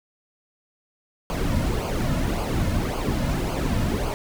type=noise with flanger; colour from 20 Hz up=brown; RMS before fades=-24 dBFS; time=1.3-4.14 s; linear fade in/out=0 ms; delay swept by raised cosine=0.53 to 2.63 ms; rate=1.8 Hz; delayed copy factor=-0.65; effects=none